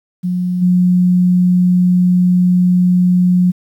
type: tone with level steps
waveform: sine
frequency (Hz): 180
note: F#3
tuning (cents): -47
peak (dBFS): -14 / -8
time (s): 0.23-3.52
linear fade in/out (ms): 20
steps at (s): 0.61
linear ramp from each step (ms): 20
effects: 8-bit